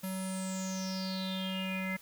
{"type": "tone with low-pass filter sweep", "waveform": "square", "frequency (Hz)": 188.8, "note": "F#3", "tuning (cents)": 35, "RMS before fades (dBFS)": -36, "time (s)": [0.03, 1.97], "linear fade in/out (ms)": 10, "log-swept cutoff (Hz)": [12000, 2000], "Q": 9.9, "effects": ["white hiss -56 dBFS RMS until 2.01 s"]}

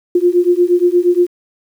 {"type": "beating tone pair", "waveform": "sine", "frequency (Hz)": [349.2, 357.7], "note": ["F4", "F4"], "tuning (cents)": [0, 41], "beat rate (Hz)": 8.5, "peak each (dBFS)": -12, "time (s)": [0.15, 1.27], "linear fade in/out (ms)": 5, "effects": ["7-bit"]}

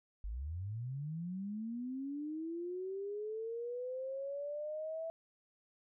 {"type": "linear sweep", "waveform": "sine", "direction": "up", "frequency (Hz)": [46.25, 659.3], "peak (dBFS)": -38, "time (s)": [0.24, 5.1], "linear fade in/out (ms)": 0, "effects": []}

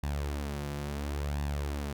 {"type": "tone with flanger", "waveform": "sawtooth", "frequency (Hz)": 72, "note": "D2", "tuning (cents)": -34, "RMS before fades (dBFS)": -34, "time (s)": [0.03, 1.93], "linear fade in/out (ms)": 5, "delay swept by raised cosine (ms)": [1.1, 5.9], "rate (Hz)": 0.72, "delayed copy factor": 0.55, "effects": []}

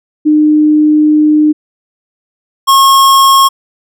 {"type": "tone pair in turn", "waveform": ["sine", "square"], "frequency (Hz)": [303.6, 1086], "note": ["D#4", "C#6"], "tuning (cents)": [-42, -36], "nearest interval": "octave + minor seventh", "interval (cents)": 2206, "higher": "second", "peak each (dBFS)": -4, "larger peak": "neither", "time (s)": [[0.25, 1.53], [2.67, 3.49]], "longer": "first", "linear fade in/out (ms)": 20, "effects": []}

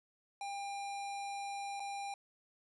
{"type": "tone with dropouts", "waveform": "square", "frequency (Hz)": 800, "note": "G5", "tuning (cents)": 35, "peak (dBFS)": -40, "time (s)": [0.41, 2.14], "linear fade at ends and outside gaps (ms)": 2, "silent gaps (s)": [1.797, 1.802], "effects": ["resampled to 24000 Hz"]}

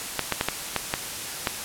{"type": "clicks", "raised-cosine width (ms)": 0.3, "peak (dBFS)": -6, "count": 7, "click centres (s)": [0.193, 0.323, 0.411, 0.486, 0.763, 0.939, 1.472], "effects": ["white hiss -33 dBFS RMS until 1.64 s", "low-pass 12000 Hz 12 dB/octave"]}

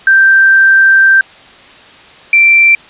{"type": "tone pair in turn", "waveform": "sine", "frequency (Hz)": [1568, 2349], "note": ["G6", "D7"], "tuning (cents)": [0, 0], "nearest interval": "perfect fifth", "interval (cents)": 700, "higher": "second", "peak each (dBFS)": -3, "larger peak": "neither", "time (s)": [[0.07, 1.21], [2.33, 2.75]], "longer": "first", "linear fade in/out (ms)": 2, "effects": ["white hiss -37 dBFS RMS until 2.89 s", "resampled to 8000 Hz"]}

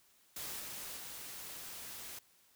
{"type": "noise with level steps", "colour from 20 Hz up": "white", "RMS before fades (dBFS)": [-43, -45, -47], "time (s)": [0.36, 2.19], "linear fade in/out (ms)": 5, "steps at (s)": [0.59, 0.96], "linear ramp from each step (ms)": 20, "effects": ["white hiss -68 dBFS RMS until 2.55 s"]}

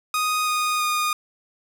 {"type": "tone with pitch steps", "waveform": "sawtooth", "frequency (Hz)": [1244.5, 1235.2, 1225.9], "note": ["D#6", "D#6", "D#6"], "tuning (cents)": [0, -13, -26], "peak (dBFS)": -17, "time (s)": [0.14, 1.13], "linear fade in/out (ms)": 2, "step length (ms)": 330, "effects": []}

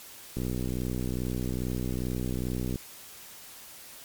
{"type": "click train", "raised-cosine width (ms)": 3, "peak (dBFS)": -19, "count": 150, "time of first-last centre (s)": [0.37, 2.758], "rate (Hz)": 62.4, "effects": ["white hiss -47 dBFS RMS until 4.04 s", "MP3 96 kbps"]}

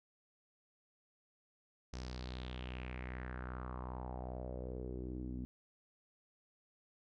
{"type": "tone with low-pass filter sweep", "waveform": "sawtooth", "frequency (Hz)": 62.6, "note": "B1", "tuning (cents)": 24, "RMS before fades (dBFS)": -44, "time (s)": [1.93, 5.45], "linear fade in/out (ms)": 0, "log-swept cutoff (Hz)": [5700, 250], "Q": 3.9, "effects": []}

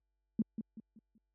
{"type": "tone with echo", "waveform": "sine", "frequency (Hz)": 220, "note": "A3", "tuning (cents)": 0, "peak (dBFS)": -26, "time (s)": [0.39, 0.42], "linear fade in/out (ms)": 2, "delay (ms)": 190, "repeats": 4, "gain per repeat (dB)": -9, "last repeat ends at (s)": 1.18, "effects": ["added 51 Hz sine -70 dBFS peak until 1.34 s", "high-pass 100 Hz 12 dB/octave"]}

